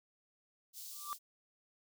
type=high-pass noise; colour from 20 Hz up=white; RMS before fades=-48 dBFS; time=0.73-1.19 s; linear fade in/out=50 ms; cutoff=3800 Hz; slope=24 dB/octave
type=tone with exponential growth; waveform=triangle; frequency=1174.7 Hz; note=D6; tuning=in tune; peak=-33 dBFS; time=0.92-1.13 s; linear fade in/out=0 ms; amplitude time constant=45 ms
effects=none